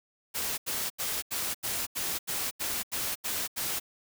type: noise bursts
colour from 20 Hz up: white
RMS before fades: -32 dBFS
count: 11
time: 0.34-3.8 s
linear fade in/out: 20 ms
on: 240 ms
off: 82 ms
effects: none